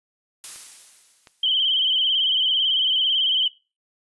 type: noise with exponential decay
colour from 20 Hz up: blue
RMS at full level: -32 dBFS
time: 0.44-1.73 s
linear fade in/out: 0 ms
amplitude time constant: 280 ms
type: clicks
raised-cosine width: 0.2 ms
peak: -27 dBFS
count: 2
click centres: 0.56 / 1.272 s
type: tone with vibrato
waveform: sine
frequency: 3101 Hz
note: G7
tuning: 19 cents flat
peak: -17 dBFS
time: 1.43-3.48 s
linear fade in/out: 5 ms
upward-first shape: sine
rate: 18 Hz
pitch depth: 70 cents each way
effects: noise-tail reverb RT60 0.3 s tail -21 dB re dry + resampled to 24000 Hz